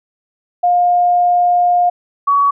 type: tone pair in turn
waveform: sine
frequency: 709 / 1128.6 Hz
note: F5 / C#6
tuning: +26 / +31 cents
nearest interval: minor sixth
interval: 805 cents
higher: second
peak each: -9 dBFS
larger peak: neither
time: 0.63-1.9 / 2.27-2.51 s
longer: first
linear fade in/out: 10 ms
effects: none